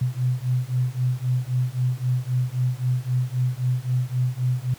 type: beating tone pair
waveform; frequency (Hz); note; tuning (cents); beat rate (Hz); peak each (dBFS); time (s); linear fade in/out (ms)
sine; 124.2 / 128; B2 / C3; +10 / -38; 3.8; -23; 0.01-4.74; 5
effects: pink hiss -47 dBFS RMS until 4.78 s + high-pass 80 Hz 12 dB/octave